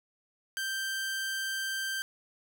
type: tone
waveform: sawtooth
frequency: 1568 Hz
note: G6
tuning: in tune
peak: -28 dBFS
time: 0.57-2.02 s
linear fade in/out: 0 ms
effects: none